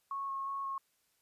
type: tone with vibrato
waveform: sine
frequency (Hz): 1094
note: C#6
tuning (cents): -23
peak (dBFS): -35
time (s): 0.11-0.78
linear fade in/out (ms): 2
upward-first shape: square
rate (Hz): 2.8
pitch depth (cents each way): 10
effects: white hiss -75 dBFS RMS until 1.21 s + resampled to 32000 Hz